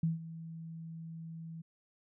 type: tone with ADSR envelope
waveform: sine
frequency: 163.5 Hz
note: E3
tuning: 14 cents flat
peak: -26 dBFS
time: 0.03-1.62 s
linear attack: 4 ms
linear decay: 150 ms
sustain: -16 dB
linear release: 11 ms
effects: none